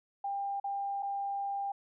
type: tone with dropouts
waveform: sine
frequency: 797 Hz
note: G5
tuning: 28 cents sharp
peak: -32 dBFS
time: 0.24-1.72 s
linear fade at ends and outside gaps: 5 ms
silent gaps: 0.6-0.641 / 1.025-1.029 s
effects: none